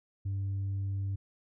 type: tone with tanh clipping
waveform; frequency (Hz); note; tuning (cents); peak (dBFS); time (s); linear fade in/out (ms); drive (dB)
sine; 98; G2; 0; -31; 0.25-1.16; 10; 1
effects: none